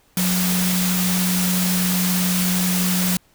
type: tone in noise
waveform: sine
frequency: 182.1 Hz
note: F#3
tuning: 27 cents flat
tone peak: -19 dBFS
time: 0.17-3.17 s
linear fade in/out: 2 ms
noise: white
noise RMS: -23 dBFS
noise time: 0.17-3.17 s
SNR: +1 dB
effects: pink hiss -58 dBFS RMS until 3.34 s